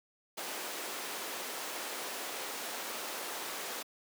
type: high-pass noise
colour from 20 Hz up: pink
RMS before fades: -40 dBFS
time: 0.37-3.83 s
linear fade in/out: 10 ms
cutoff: 400 Hz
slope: 12 dB/octave
effects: high-pass 200 Hz 12 dB/octave